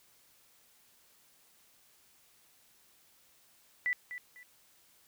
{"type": "tone with echo", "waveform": "sine", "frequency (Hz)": 1976, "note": "B6", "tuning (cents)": 0, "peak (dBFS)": -28, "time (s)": [3.86, 3.93], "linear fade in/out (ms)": 0, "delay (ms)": 250, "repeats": 2, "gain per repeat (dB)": -11, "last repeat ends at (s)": 4.43, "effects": ["white hiss -65 dBFS RMS until 5.07 s"]}